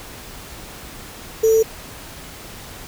sine tone with sample-and-hold, 445 Hz, A4, 20 cents sharp, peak -11 dBFS, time 1.43-1.63 s, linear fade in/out 10 ms, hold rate 6300 Hz, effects pink hiss -37 dBFS RMS until 2.87 s

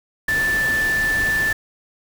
sine tone in noise, 1760 Hz, A6, in tune, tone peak -17 dBFS, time 0.28-1.53 s, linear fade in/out 5 ms, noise pink, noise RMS -29 dBFS, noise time 0.28-1.53 s, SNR +9 dB, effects none

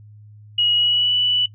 sine tone with pitch glide, 2900 to 2963 Hz, F#7 to F#7, -35 to +2 cents, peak -15 dBFS, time 0.58-1.46 s, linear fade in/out 5 ms, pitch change +37 cents, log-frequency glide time 0.75-1.14 s, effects noise-tail reverb RT60 0.1 s tail -20 dB re dry + added 105 Hz sine -41 dBFS peak until 1.54 s

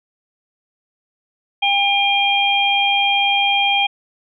harmonic tone, 802 Hz, G5, 39 cents sharp, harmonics 1 / 3 / 4, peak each -18 / -18 / -18 dBFS, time 1.62-3.87 s, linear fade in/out 10 ms, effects none

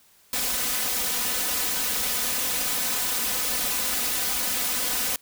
white noise with comb filter, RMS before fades -26 dBFS, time 0.33-5.16 s, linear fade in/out 2 ms, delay 4 ms, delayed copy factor +0.95, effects white hiss -58 dBFS RMS until 5.21 s

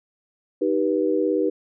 sine chord, Eb augmented, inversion none, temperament just, 311.1 / 388.9 / 486.1 Hz, Eb4 / G4 / B4, 0 / -14 / -28 cents, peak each -23 dBFS, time 0.61-1.5 s, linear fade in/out 10 ms, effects none

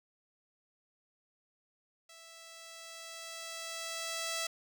5% pulse tone with level ramp, 659.3 Hz, E5, in tune, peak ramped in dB -42 to -22 dBFS, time 2.09-4.47 s, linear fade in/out 5 ms, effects none

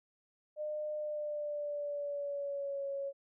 sine tone with pitch glide, 605 to 554.8 Hz, D#5 to C#5, -49 to +1 cents, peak -35 dBFS, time 0.56-3.13 s, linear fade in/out 50 ms, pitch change -150 cents, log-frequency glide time 0.95-2.86 s, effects none

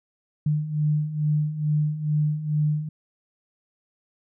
sine beating tone pair, 149.3 / 151.6 Hz, D3 / D#3, +29 / -45 cents, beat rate 2.3 Hz, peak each -27 / -22 dBFS, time 0.46-2.89 s, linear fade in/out 5 ms, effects none

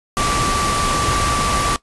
sine tone in noise, 1163 Hz, D6, 17 cents flat, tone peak -19 dBFS, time 0.17-1.76 s, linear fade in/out 0 ms, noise pink, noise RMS -20 dBFS, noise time 0.17-1.76 s, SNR -2 dB, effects noise-tail reverb RT60 0.1 s tail -17 dB re dry + resampled to 24000 Hz

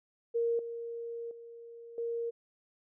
sine tone with level steps, 466.2 Hz, A#4, in tune, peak -27 / -37 / -46 / -32 dBFS, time 0.34-2.31 s, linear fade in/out 20 ms, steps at 0.59 / 1.31 / 1.98 s, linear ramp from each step 2 ms, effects none

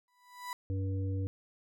35% pulse tone with exponential growth, 987.8 Hz, B5, in tune, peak -33 dBFS, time 0.08-0.53 s, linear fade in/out 1 ms, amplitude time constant 97 ms
harmonic tone, 96.1 Hz, G2, 34 cents flat, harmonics 1 / 3 / 5, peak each -31 / -41 / -45 dBFS, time 0.7-1.27 s, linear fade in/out 0 ms
effects none

